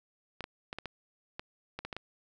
clicks, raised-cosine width 0.3 ms, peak -22 dBFS, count 10, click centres 0.407 / 0.441 / 0.729 / 0.786 / 0.857 / 1.395 / 1.79 / 1.85 / 1.928 / 1.966 s, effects none

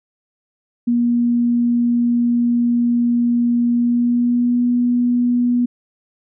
sine tone with pitch glide, 238.8 to 243.3 Hz, A#3 to B3, +42 to -26 cents, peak -13 dBFS, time 0.87-5.66 s, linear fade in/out 10 ms, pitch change +32 cents, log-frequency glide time 3.73-4.63 s, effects none

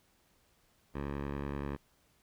10% pulse tone with low-pass filter, 70.6 Hz, C#2, 32 cents sharp, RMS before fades -38 dBFS, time 0.94-1.77 s, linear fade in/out 20 ms, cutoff 1900 Hz, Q 0.85, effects pink hiss -70 dBFS RMS until 2.22 s

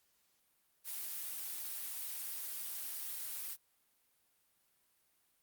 blue noise, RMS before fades -42 dBFS, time 0.84-3.57 s, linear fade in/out 50 ms, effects white hiss -75 dBFS RMS until 5.42 s + Opus 48 kbps

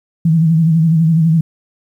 sine tone with vibrato, 162.3 Hz, E3, 27 cents flat, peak -8 dBFS, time 0.25-1.41 s, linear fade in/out 5 ms, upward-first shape sine, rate 12 Hz, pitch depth 66 cents each way, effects 8-bit

